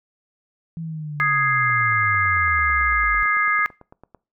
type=linear sweep; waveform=sine; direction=down; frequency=166.3 to 47.61 Hz; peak=-27 dBFS; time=0.77-3.23 s; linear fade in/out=0 ms
type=chord; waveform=sine; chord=Ab major; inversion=second; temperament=equal; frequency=1244.5 / 1661.2 / 2093 Hz; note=Eb6 / Ab6 / C7; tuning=0 / 0 / 0 cents; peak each=-21 dBFS; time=1.2-3.66 s; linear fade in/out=0 ms
type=click train; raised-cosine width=1 ms; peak=-29 dBFS; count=23; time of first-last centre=1.7-4.147 s; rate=8.99 Hz
effects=noise-tail reverb RT60 0.3 s tail -22 dB re dry